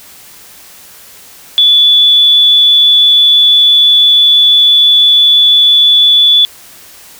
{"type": "tone", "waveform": "sine", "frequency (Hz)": 3451, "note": "A7", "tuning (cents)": -34, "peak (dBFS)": -3, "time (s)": [1.58, 6.45], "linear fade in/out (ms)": 0, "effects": ["white hiss -36 dBFS RMS until 7.19 s"]}